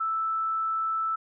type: tone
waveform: sine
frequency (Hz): 1318.5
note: E6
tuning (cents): 0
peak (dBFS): -25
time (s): 0-1.16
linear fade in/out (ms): 10
effects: none